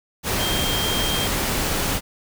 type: tone in noise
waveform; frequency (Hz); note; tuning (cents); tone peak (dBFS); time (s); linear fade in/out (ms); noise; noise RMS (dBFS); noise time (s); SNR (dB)
sine; 3193; G7; +31; -25; 0.38-1.29; 50; pink; -23; 0.23-2.01; -5
effects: none